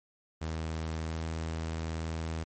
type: tone with pitch glide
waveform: sawtooth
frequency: 80.1 to 80.94 Hz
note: E2 to E2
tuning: -49 to -31 cents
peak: -29 dBFS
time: 0.41-2.44 s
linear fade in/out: 10 ms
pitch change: +18 cents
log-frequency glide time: 1.02-1.2 s
effects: MP3 32 kbps